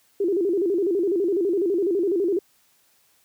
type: tone with vibrato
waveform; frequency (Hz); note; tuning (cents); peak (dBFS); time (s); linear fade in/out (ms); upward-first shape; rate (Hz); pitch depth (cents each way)
sine; 370; F#4; 0; -19; 0.2-2.39; 5; square; 12; 140
effects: white hiss -62 dBFS RMS until 3.24 s + high-pass 60 Hz 12 dB/octave